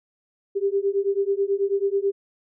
sine beating tone pair, 392 / 401.2 Hz, G4 / G4, 0 / +40 cents, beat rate 9.2 Hz, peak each -23 dBFS, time 0.55-2.12 s, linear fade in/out 20 ms, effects none

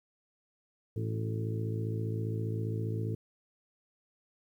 harmonic tone with a mistuned harmonic, 55 Hz, A1, in tune, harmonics 2 / 3 / 4 / 5 / 6 / 7 / 8, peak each -32 / -41 / -45 / -45 / -43 / -47 / -42 dBFS, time 0.96-3.15 s, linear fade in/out 5 ms, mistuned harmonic 7, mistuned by -35 cents, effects 11-bit

